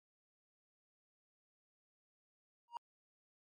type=tone with exponential growth; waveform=triangle; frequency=946 Hz; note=A#5; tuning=25 cents sharp; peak=-34 dBFS; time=2.68-2.77 s; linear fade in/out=1 ms; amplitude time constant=18 ms; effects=MP3 48 kbps